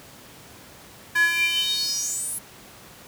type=tone with high-pass filter sweep; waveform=square; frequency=338 Hz; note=E4; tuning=43 cents sharp; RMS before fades=-24 dBFS; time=1.15-2.39 s; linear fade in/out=10 ms; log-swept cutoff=1500 to 11000 Hz; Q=8.3; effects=pink hiss -46 dBFS RMS until 3.07 s + high-pass 80 Hz 12 dB/octave